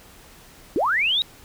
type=linear sweep; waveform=sine; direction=up; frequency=261.6 to 3878 Hz; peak=-18 dBFS; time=0.76-1.22 s; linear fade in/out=0 ms; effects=pink hiss -48 dBFS RMS until 1.44 s